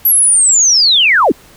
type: linear sweep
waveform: sine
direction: down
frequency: 11840 to 203.1 Hz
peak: -6 dBFS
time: 0.05-1.32 s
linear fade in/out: 5 ms
effects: pink hiss -42 dBFS RMS until 1.56 s